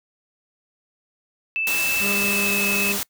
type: tone with pitch glide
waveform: sine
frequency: 2637 to 2599 Hz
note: E7 to E7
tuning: 0 to -25 cents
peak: -21 dBFS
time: 1.56-2.92 s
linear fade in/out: 0 ms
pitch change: -25 cents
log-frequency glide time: 2.01-2.58 s
type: noise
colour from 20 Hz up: white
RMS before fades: -26 dBFS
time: 1.67-3.03 s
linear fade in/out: 0 ms
type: tone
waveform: 25% pulse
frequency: 201.9 Hz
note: G#3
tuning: 49 cents flat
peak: -23 dBFS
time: 1.99-3 s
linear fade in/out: 50 ms
effects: noise-tail reverb RT60 0.1 s tail -23 dB re dry